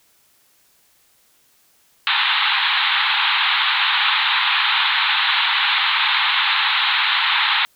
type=band-pass noise; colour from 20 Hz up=white; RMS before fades=-18 dBFS; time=2.07-7.65 s; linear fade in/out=0 ms; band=810 to 4000 Hz; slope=96 dB/octave; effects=white hiss -58 dBFS RMS until 7.75 s